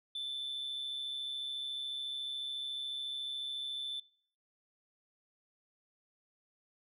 sine tone with amplitude modulation, 3520 Hz, A7, in tune, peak -32 dBFS, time 0.15-4 s, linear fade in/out 5 ms, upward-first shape sine, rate 134 Hz, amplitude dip 50%, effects noise-tail reverb RT60 0.6 s tail -25 dB re dry + tanh soft clip ceiling -34 dBFS

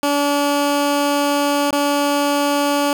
15% pulse tone with dropouts, 287.1 Hz, D4, 39 cents flat, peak -9 dBFS, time 0.03-2.93 s, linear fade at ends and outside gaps 1 ms, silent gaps 1.707-1.727 s, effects none

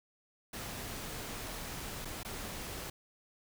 pink noise with dropouts, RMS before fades -42 dBFS, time 0.53-2.9 s, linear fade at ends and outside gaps 5 ms, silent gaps 2.049-2.053 / 2.232-2.248 s, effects none

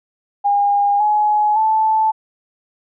sine tone with pitch steps, 811 / 842.5 / 875.3 Hz, G#5 / G#5 / A5, -41 / +25 / -9 cents, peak -12 dBFS, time 0.44-2.12 s, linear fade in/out 20 ms, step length 560 ms, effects none

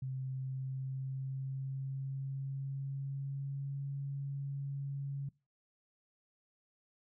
sine tone with pitch glide, 131.5 to 139.16 Hz, C3 to C#3, +9 to +7 cents, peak -36 dBFS, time 0.02-5.29 s, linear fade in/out 5 ms, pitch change +98 cents, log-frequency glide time 0.31-3.86 s, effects noise-tail reverb RT60 0.3 s tail -23 dB re dry

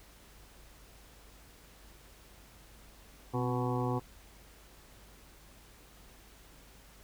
harmonic tone with a mistuned harmonic, 123.47 Hz, B2, in tune, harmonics 1 / 2 / 3 / 4 / 6 / 7 / 8 / 9, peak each -33 / -36 / -38 / -39 / -41 / -41 / -42 / -43 dBFS, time 3.33-4 s, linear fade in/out 20 ms, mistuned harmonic 2, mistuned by +62 cents, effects added 50 Hz sine -58 dBFS peak until 7.03 s + pink hiss -58 dBFS RMS until 7.03 s

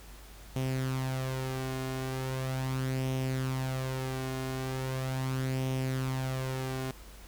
sawtooth tone with flanger, 131 Hz, C3, 2 cents sharp, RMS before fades -33 dBFS, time 0.56-6.91 s, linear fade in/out 0 ms, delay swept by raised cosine 0.33 to 2.83 ms, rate 0.39 Hz, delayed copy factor +0.5, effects added 50 Hz sine -48 dBFS peak until 7.27 s + pink hiss -53 dBFS RMS until 7.27 s

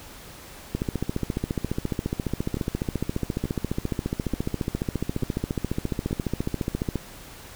two click trains, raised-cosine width 3 ms, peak -12 / -16 dBFS, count 91 / 5, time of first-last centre 0.75-6.957 / 2.57-6.11 s, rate 14.5 / 1.13 Hz, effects pink hiss -44 dBFS RMS until 7.55 s

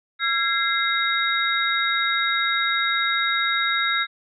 sine tone cluster, 1356 / 1641 / 2086 / 3777 Hz, E6 / G#6 / C7 / A#7, +49 / -21 / -6 / +22 cents, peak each -25 dBFS, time 0.19-4.07 s, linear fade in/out 50 ms, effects none

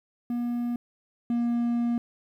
triangle tone pair in turn, 239.9 / 237.1 Hz, A#3 / A#3, +50 / +30 cents, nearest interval unison, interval 20 cents, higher first, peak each -24 / -21 dBFS, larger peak second, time 0.3-0.76 / 1.3-1.98 s, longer second, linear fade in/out 2 ms, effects 10-bit

